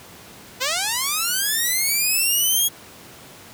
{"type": "linear sweep", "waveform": "5% pulse", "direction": "up", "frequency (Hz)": [487.1, 3324], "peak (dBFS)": -9, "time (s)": [0.6, 2.69], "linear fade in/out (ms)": 20, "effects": ["pink hiss -43 dBFS RMS until 3.53 s", "high-pass 100 Hz 12 dB/octave"]}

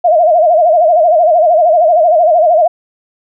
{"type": "tone with vibrato", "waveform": "sine", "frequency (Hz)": 662, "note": "E5", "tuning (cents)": 7, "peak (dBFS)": -5, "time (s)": [0.04, 2.68], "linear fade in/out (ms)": 10, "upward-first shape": "sine", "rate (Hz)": 13, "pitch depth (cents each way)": 140, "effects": []}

